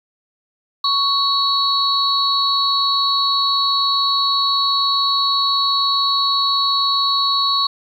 sine tone cluster, 1115 / 3907 / 4353 Hz, C#6 / B7 / C#8, +10 / -19 / -32 cents, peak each -19 dBFS, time 0.84-7.67 s, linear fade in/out 5 ms, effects 8-bit

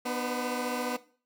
15% pulse tone cluster, 246.3 / 301.5 / 507 Hz, B3 / D4 / B4, -5 / +46 / +45 cents, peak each -25 / -32 / -31 dBFS, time 0.05-0.97 s, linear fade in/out 10 ms, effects noise-tail reverb RT60 0.4 s tail -17 dB re dry

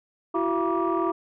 sine tone cluster, 335 / 376.1 / 679 / 960 / 1170 Hz, E4 / F#4 / F5 / B5 / D6, +28 / +28 / -49 / -49 / -7 cents, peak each -25 / -27 / -30 / -30 / -28 dBFS, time 0.34-1.12 s, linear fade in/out 10 ms, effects tanh soft clip ceiling -15 dBFS

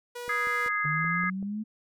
sawtooth tone, 484.8 Hz, B4, 32 cents flat, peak -32 dBFS, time 0.15-0.69 s, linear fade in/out 10 ms
click train, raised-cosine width 2 ms, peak -33 dBFS, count 7, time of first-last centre 0.28-1.427 s, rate 5.23 Hz
harmonic tone, 415.3 Hz, G#4, in tune, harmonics 3 / 4 / 5, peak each -30 / -30 / -30 dBFS, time 0.29-1.3 s, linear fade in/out 5 ms
sine exponential sweep, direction up, 146.83 to 220 Hz, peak -30 dBFS, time 0.84-1.64 s, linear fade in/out 20 ms
effects none

